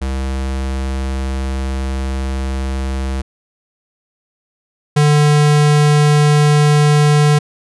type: tone pair in turn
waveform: square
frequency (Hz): 66.3 / 148.32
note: C2 / D3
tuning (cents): +23 / +17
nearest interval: octave + major second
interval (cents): 1394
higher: second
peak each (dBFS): -18 / -9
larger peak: second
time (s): 0.01-3.22 / 4.96-7.39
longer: first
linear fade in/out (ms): 10
effects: resampled to 24000 Hz